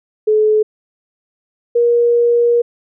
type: tone pair in turn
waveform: sine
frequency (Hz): 429.2 / 474.7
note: A4 / A#4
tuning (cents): -43 / +31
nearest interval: major second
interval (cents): 174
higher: second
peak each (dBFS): -9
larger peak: neither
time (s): 0.27-0.63 / 1.75-2.62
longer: second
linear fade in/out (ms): 10
effects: none